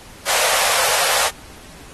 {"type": "high-pass noise", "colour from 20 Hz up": "pink", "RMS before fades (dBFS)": -18, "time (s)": [0.25, 1.31], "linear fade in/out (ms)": 50, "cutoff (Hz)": 500, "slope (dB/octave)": 48, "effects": ["pink hiss -42 dBFS RMS until 1.93 s", "AAC 32 kbps"]}